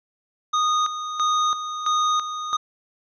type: tone with tremolo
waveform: square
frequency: 1237 Hz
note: D#6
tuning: 10 cents flat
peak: -19 dBFS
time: 0.53-2.57 s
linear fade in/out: 10 ms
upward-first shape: square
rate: 1.5 Hz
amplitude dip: 65%
effects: resampled to 16000 Hz